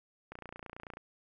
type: click train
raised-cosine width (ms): 0.5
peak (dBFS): -29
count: 20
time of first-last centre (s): 0.32-0.971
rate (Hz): 29.2
effects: none